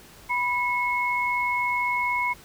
sine tone pair together, 983 / 2182 Hz, B5 / C#7, -8 / -28 cents, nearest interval octave + major second, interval 1380 cents, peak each -25 dBFS, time 0.29-2.34 s, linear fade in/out 20 ms, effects pink hiss -49 dBFS RMS until 2.44 s

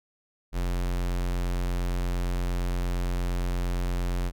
square tone, 44.33 Hz, F1, 27 cents sharp, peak -26 dBFS, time 0.52-4.32 s, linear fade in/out 50 ms, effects none

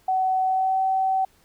sine tone with pitch glide, 753 to 763.1 Hz, F#5 to G5, +30 to -47 cents, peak -19 dBFS, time 0.08-1.25 s, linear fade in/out 5 ms, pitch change +23 cents, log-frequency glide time 0.45-0.79 s, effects pink hiss -60 dBFS RMS until 1.44 s

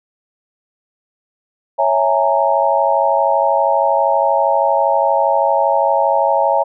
sine chord, A# half-diminished seventh, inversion first, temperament equal with one note detuned, 554.4 / 659.3 / 830.6 / 923.2 Hz, C#5 / E5 / G#5 / A#5, 0 / 0 / 0 / -17 cents, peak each -17 dBFS, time 1.78-6.64 s, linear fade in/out 20 ms, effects none

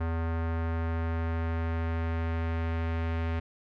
square tone with low-pass filter sweep, 82.41 Hz, E2, in tune, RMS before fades -30 dBFS, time 0-3.4 s, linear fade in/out 10 ms, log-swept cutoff 1500 to 2300 Hz, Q 1.4, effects none

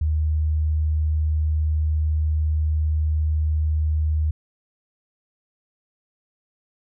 sine tone, 77.2 Hz, D#2, 13 cents flat, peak -18 dBFS, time 0.01-4.31 s, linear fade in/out 5 ms, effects none

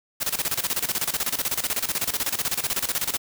white noise with tremolo, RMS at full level -24 dBFS, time 0.2-3.18 s, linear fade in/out 20 ms, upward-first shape square, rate 16 Hz, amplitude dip 80%, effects none

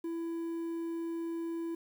triangle tone with quantisation, 333 Hz, E4, 18 cents sharp, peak -32 dBFS, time 0.04-1.75 s, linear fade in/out 5 ms, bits 10, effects none

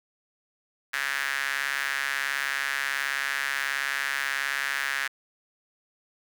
sawtooth tone with high-pass filter, 138.59 Hz, C#3, in tune, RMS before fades -29 dBFS, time 0.93-5.08 s, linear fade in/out 10 ms, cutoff 1700 Hz, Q 4, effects none

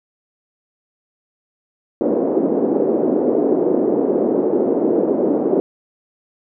white band-pass noise, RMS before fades -17 dBFS, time 2.01-5.6 s, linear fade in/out 0 ms, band 260 to 460 Hz, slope 24 dB/octave, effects none

